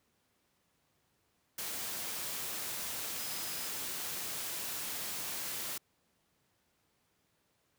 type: tone in noise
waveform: sine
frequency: 5060 Hz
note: D#8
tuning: 28 cents sharp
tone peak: -48 dBFS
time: 3.18-3.68 s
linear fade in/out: 5 ms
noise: white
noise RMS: -39 dBFS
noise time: 1.58-5.78 s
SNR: -12 dB
effects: pink hiss -75 dBFS RMS until 7.78 s + high-pass 80 Hz 12 dB/octave